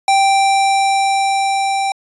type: tone with level ramp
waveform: square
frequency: 784 Hz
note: G5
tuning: in tune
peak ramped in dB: -10 to -16 dBFS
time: 0.08-1.92 s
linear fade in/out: 2 ms
effects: resampled to 24000 Hz